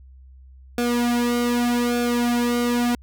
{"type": "tone with flanger", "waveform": "sawtooth", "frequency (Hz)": 240.7, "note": "B3", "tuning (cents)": -44, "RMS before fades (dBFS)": -21, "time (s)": [0.78, 2.95], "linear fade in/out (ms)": 2, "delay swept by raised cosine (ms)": [1, 3], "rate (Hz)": 0.83, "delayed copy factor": -0.85, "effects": ["added 65 Hz sine -43 dBFS peak until 3.02 s"]}